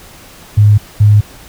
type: tone pair in turn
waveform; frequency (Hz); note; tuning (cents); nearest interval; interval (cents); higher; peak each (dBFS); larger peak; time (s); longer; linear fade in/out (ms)
sine; 104.4 / 104.4; G#2 / G#2; +10 / +10; unison; 0; neither; -3; neither; 0.57-0.78 / 1-1.21; neither; 10
effects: pink hiss -37 dBFS RMS until 1.48 s